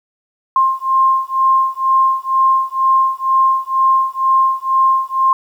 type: beating tone pair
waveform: sine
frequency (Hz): 1058 / 1060.1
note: C6 / C6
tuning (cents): +19 / +22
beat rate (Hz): 2.1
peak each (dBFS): -14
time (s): 0.56-5.33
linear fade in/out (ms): 2
effects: 8-bit